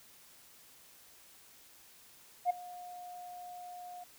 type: tone with ADSR envelope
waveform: sine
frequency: 715 Hz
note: F5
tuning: 41 cents sharp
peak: -22 dBFS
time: 2.45-4.04 s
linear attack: 50 ms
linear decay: 10 ms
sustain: -22 dB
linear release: 7 ms
effects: tanh soft clip ceiling -23 dBFS + white hiss -59 dBFS RMS until 4.18 s